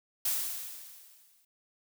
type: noise with exponential decay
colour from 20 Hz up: blue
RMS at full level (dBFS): -28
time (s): 0.25-1.45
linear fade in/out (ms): 5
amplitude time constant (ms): 260
effects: none